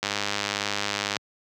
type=click train; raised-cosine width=0.2 ms; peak=-8 dBFS; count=117; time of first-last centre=0.03-1.167 s; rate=102 Hz; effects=high-pass 100 Hz 12 dB/octave